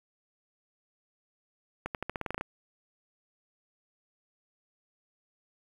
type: accelerating click train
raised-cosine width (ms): 0.5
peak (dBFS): -18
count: 11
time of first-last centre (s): 1.86-2.411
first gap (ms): 88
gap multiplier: 0.89
effects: 8-bit